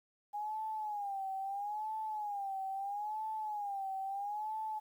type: tone with vibrato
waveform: sine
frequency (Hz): 820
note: G#5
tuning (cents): -22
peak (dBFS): -36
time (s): 0.33-4.8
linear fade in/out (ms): 20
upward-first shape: sine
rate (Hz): 0.76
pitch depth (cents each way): 110
effects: 11-bit